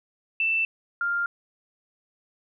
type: tone pair in turn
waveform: sine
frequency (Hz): 2662 / 1398.8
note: E7 / F6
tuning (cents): +16 / +2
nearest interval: major seventh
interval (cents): 1114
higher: first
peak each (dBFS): -21 / -23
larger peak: first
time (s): 0.4-0.65 / 1.01-1.26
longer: neither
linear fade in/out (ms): 2
effects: none